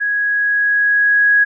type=tone with level ramp; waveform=sine; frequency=1661.2 Hz; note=G#6; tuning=in tune; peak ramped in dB=-15 to -8 dBFS; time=0-1.45 s; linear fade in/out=20 ms; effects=none